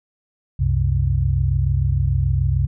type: tone cluster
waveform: sine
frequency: 65.9 / 92.7 / 131.6 Hz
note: C2 / F#2 / C3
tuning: +13 / +4 / +10 cents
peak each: -20 dBFS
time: 0.59-2.67 s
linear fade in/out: 10 ms
effects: none